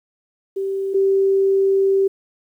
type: tone pair in turn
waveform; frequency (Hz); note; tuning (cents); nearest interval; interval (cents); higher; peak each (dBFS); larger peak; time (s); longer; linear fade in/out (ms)
sine; 389.2 / 389.2; G4 / G4; -12 / -12; unison; 0; neither; -20 / -13; second; 0.56-0.94 / 0.94-2.08; second; 10
effects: 9-bit